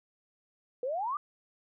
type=exponential sweep; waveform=sine; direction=up; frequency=479.7 to 1234 Hz; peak=-30 dBFS; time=0.83-1.17 s; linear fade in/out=2 ms; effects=none

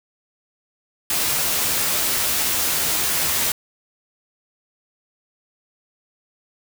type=noise with comb filter; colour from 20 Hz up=white; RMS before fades=-21 dBFS; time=1.1-3.52 s; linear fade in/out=2 ms; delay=13 ms; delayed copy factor=+0.5; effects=none

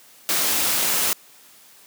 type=noise; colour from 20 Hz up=white; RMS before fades=-21 dBFS; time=0.29-1.13 s; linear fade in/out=0 ms; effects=white hiss -50 dBFS RMS until 1.86 s + high-pass 150 Hz 12 dB/octave

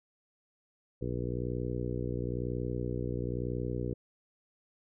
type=harmonic tone; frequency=61 Hz; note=B1; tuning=21 cents flat; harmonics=1 / 2 / 3 / 4 / 5 / 6 / 7 / 8; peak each=-39 / -36 / -41 / -43 / -41 / -41 / -41 / -42 dBFS; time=1.01-3.94 s; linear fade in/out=10 ms; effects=none

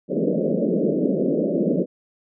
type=band-pass noise; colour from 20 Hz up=pink; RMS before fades=-21 dBFS; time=0.08-1.86 s; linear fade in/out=50 ms; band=160 to 600 Hz; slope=96 dB/octave; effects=none

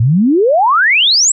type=exponential sweep; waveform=sine; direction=up; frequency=106.1 to 7970 Hz; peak=-7 dBFS; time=0-1.32 s; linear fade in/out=5 ms; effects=none

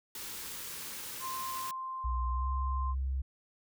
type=band-stop noise; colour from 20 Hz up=white; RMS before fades=-42 dBFS; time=0.15-1.71 s; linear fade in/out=2 ms; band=570 to 810 Hz; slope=96 dB/octave
type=tone; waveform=sine; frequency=1046.5 Hz; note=C6; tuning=in tune; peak=-36 dBFS; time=1.2-2.95 s; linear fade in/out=50 ms
type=tone with pitch glide; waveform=sine; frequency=61.6 to 66.4 Hz; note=B1 to C2; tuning=-4 to +26 cents; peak=-30 dBFS; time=2.04-3.22 s; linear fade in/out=10 ms; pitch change=+130 cents; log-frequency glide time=2.3-2.49 s
effects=none

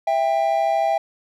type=tone pair together; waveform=triangle; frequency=660.8 / 794 Hz; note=E5 / G5; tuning=+4 / +22 cents; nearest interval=minor third; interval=318 cents; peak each=-18 dBFS; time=0.07-0.98 s; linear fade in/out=5 ms; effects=none

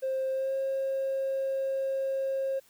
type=tone with pitch glide; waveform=triangle; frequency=528 to 537.5 Hz; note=C5 to C5; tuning=+16 to +47 cents; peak=-24 dBFS; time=0.02-2.6 s; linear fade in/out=20 ms; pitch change=+31 cents; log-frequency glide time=0.32-0.54 s; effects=tanh soft clip ceiling -24 dBFS + white hiss -62 dBFS RMS until 2.69 s

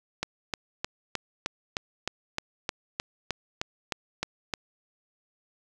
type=click train; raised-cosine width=0.2 ms; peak=-11 dBFS; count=15; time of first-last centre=0.23-4.538 s; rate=3.25 Hz; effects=none

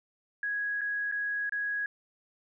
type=tone with dropouts; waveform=sine; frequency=1661.2 Hz; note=G#6; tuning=in tune; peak=-29 dBFS; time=0.43-1.86 s; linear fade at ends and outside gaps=2 ms; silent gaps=0.81-0.815 / 1.115-1.122 / 1.495-1.522 s; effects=none

